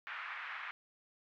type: band-pass noise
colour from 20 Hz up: pink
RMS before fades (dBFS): -44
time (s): 0.07-0.71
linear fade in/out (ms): 0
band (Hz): 1200 to 2300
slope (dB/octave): 24
effects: none